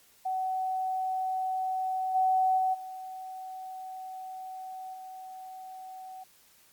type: tone with level steps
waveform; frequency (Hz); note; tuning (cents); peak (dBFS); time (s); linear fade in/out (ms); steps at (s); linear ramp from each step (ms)
sine; 752; F#5; +28; -28 / -22 / -24 / -38 / -41; 0.25-6.24; 10; 2.14 / 2.57 / 2.73 / 4.93; 20
effects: white hiss -61 dBFS RMS until 6.72 s + Opus 48 kbps